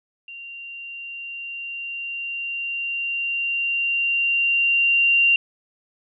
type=tone with level ramp; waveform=sine; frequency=2770 Hz; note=F7; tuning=15 cents flat; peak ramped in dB=-35 to -13 dBFS; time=0.28-5.36 s; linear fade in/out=2 ms; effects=none